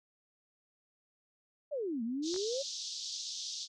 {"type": "exponential two-way sweep", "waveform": "sine", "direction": "down then up", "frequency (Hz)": [625, 220, 571], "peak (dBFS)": -33, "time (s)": [1.71, 2.63], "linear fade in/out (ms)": 20, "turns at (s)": 2.03}
{"type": "band-pass noise", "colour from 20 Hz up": "white", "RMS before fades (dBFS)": -41, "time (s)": [2.22, 3.68], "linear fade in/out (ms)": 50, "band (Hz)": [3500, 6300], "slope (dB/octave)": 48}
{"type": "clicks", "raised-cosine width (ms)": 0.5, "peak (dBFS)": -33, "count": 2, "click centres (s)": [2.342, 2.362]}
{"effects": []}